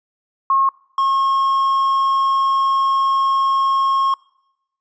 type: tone pair in turn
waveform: sine / triangle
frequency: 1083 / 1083 Hz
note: C#6 / C#6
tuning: -41 / -41 cents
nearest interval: unison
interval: 0 cents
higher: neither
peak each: -12 dBFS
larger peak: neither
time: 0.5-0.69 / 0.98-4.14 s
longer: second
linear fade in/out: 2 ms
effects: noise-tail reverb RT60 0.9 s tail -24 dB re dry + resampled to 16000 Hz